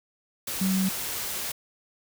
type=tone in noise; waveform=sine; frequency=190 Hz; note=F#3; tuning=46 cents sharp; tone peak=-22 dBFS; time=0.61-0.89 s; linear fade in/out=5 ms; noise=white; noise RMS=-32 dBFS; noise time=0.47-1.52 s; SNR=+7 dB; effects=none